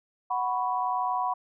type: chord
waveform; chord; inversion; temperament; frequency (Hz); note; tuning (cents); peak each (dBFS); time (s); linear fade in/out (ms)
sine; F# suspended fourth; none; equal; 740 / 987.8 / 1108.7; F#5 / B5 / C#6; 0 / 0 / 0; -29 / -28 / -33; 0.3-1.34; 10
effects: none